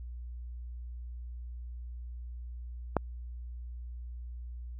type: click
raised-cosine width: 1 ms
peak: -11 dBFS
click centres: 2.967 s
effects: added 60 Hz sine -39 dBFS peak until 4.79 s